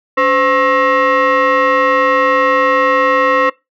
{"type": "tone with frequency modulation", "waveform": "sine", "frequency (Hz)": 283.8, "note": "C#4", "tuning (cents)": 41, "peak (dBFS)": -8, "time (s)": [0.17, 3.5], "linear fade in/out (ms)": 10, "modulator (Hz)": 799, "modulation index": 2, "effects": ["noise-tail reverb RT60 0.2 s tail -21 dB re dry", "tanh soft clip ceiling -5 dBFS"]}